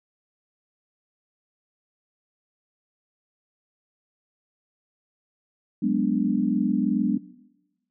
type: chord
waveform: sine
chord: G# half-diminished seventh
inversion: third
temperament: equal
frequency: 185 / 207.7 / 246.9 / 293.7 Hz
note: F#3 / G#3 / B3 / D4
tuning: 0 / 0 / 0 / 0 cents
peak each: -28 / -24 / -25 / -26 dBFS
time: 5.82-7.18 s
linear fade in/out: 10 ms
effects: noise-tail reverb RT60 1.0 s tail -19 dB re dry